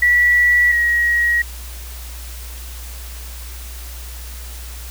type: tone pair in turn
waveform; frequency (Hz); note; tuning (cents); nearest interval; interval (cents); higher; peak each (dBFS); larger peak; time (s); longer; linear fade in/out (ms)
sine; 1947 / 1900.3; B6 / A#6; -25 / +33; unison; 42; first; -10 / -13; first; 0.02-0.72 / 0.72-1.42; neither; 5
effects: added 60 Hz sine -30 dBFS peak until 4.9 s + white hiss -37 dBFS RMS until 4.9 s